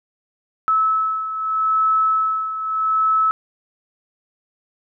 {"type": "beating tone pair", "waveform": "sine", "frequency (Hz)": [1300, 1300.8], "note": ["E6", "E6"], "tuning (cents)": [-24, -23], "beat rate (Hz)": 0.8, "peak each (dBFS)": [-17, -23], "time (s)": [0.68, 3.31], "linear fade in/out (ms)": 0, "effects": []}